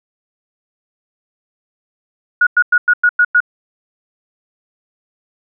sine tone bursts, 1452 Hz, F#6, 33 cents flat, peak -7 dBFS, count 7, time 2.41-3.404 s, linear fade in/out 5 ms, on 58 ms, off 98 ms, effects none

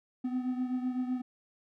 triangle beating tone pair, 251.3 / 259.2 Hz, B3 / C4, +30 / -16 cents, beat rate 7.9 Hz, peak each -29 / -35 dBFS, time 0.24-1.22 s, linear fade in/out 10 ms, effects none

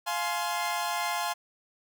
sawtooth chord, F minor, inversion none, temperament equal with one note detuned, 698.5 / 845.1 / 1046.5 Hz, F5 / Ab5 / C6, 0 / +30 / 0 cents, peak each -29 dBFS, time 0.06-1.34 s, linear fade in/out 20 ms, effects none

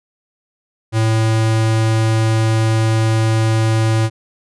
square tone, 111.3 Hz, A2, 20 cents sharp, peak -13 dBFS, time 0.92-4.1 s, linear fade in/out 50 ms, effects resampled to 24000 Hz

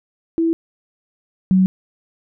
sine tone pair in turn, 329.6 / 187.37 Hz, E4 / F#3, 0 / +22 cents, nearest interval minor seventh, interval 978 cents, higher first, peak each -14 / -10 dBFS, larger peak second, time 0.38-0.53 / 1.51-1.66 s, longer neither, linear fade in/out 0 ms, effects none

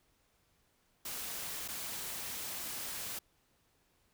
white noise with dropouts, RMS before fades -41 dBFS, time 1.05-3.19 s, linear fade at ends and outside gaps 5 ms, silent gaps 1.679-1.684 s, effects pink hiss -73 dBFS RMS until 4.13 s

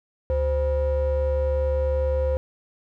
triangle ring-modulated tone, 223.7 Hz, A3, 29 cents sharp, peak -15 dBFS, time 0.3-2.37 s, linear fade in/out 0 ms, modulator 295 Hz, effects none

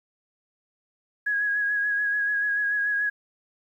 sine tone with vibrato, 1661.2 Hz, G#6, in tune, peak -22 dBFS, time 1.26-3.1 s, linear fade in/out 10 ms, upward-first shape sine, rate 6.9 Hz, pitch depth 28 cents each way, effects 10-bit

